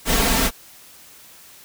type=noise with comb filter; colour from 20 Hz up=pink; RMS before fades=-18 dBFS; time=0.05-0.51 s; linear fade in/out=50 ms; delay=4.4 ms; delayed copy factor=+0.75; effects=white hiss -46 dBFS RMS until 1.64 s